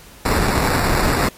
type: noise with sample-and-hold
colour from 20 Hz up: pink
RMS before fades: -17 dBFS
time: 0.25-1.29 s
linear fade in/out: 5 ms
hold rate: 3150 Hz
effects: pink hiss -43 dBFS RMS until 1.37 s + MP3 64 kbps